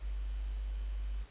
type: tone with quantisation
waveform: sine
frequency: 49.6 Hz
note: G1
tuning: 21 cents sharp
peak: -34 dBFS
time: 0-1.26 s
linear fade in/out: 50 ms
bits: 10
effects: pink hiss -59 dBFS RMS until 1.3 s + resampled to 8000 Hz